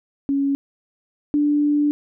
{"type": "tone pair in turn", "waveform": "sine", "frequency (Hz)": [278.1, 293.5], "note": ["C#4", "D4"], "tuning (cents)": [6, -1], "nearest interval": "minor second", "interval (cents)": 93, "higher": "second", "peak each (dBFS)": [-17, -15], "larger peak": "second", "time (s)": [[0.29, 0.55], [1.34, 1.91]], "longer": "second", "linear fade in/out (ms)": 0, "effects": []}